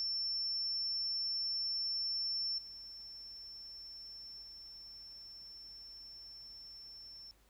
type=tone with level steps; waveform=sine; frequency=5390 Hz; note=E8; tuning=38 cents sharp; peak=-34 / -47 / -49 dBFS; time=0-7.31 s; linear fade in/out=0 ms; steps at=2.58 / 4.42 s; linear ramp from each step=5 ms; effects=added 50 Hz sine -68 dBFS peak until 7.49 s + pink hiss -70 dBFS RMS until 7.49 s